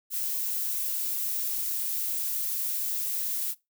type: noise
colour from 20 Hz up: violet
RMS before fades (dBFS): -30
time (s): 0.1-3.55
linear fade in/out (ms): 50
effects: noise-tail reverb RT60 0.2 s tail -20 dB re dry